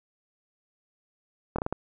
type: slowing click train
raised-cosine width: 1 ms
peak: -14 dBFS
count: 5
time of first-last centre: 1.56-1.726 s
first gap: 25 ms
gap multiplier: 1.35
effects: none